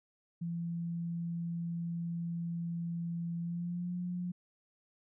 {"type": "tone with pitch glide", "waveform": "sine", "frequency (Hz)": [169.5, 177.93], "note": ["E3", "F3"], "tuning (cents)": [49, 33], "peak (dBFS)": -34, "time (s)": [0.41, 4.32], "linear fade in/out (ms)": 10, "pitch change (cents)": 84, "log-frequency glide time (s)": [3.4, 3.94], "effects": []}